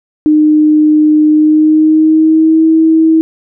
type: tone with pitch glide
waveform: sine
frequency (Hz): 305.2 to 321.1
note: D#4 to E4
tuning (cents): -33 to -45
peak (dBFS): -4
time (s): 0.26-3.21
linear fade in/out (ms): 0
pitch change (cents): +88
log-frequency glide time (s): 1.29-2.66
effects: none